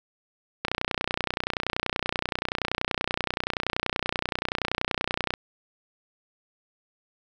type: click train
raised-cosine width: 0.3 ms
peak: -9 dBFS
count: 144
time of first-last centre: 0.65-5.339 s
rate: 30.5 Hz
effects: none

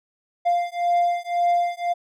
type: beating tone pair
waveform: triangle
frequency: 697 / 698.9 Hz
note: F5 / F5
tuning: -4 / +1 cents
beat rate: 1.9 Hz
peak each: -20 dBFS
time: 0.45-1.94 s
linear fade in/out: 20 ms
effects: none

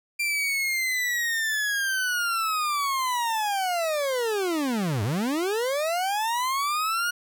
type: linear two-way sweep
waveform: 40% pulse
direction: down then up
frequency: 2374 to 95.9 to 1450 Hz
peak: -23 dBFS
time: 0.19-7.11 s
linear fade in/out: 10 ms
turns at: 5.03 s
effects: none

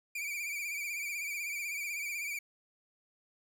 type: tone with vibrato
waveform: 45% pulse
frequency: 2338 Hz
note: D7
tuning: 8 cents flat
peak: -35 dBFS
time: 0.15-2.39 s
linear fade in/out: 5 ms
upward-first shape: sine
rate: 16 Hz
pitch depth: 67 cents each way
effects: none

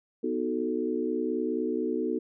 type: chord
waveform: sine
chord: B dominant seventh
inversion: none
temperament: equal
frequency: 246.9 / 311.1 / 370 / 440 Hz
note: B3 / D#4 / F#4 / A4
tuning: 0 / 0 / 0 / 0 cents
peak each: -32 dBFS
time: 0.23-2.19 s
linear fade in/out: 10 ms
effects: none

